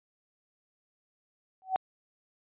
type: tone with exponential growth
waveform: sine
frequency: 756 Hz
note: F#5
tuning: 37 cents sharp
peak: -20 dBFS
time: 1.62-1.76 s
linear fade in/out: 0 ms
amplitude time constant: 29 ms
effects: resampled to 8000 Hz